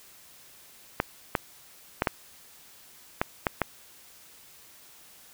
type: clicks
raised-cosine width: 0.5 ms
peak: -8 dBFS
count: 7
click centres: 1.001 / 1.352 / 2.021 / 2.072 / 3.215 / 3.468 / 3.617 s
effects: white hiss -53 dBFS RMS until 5.33 s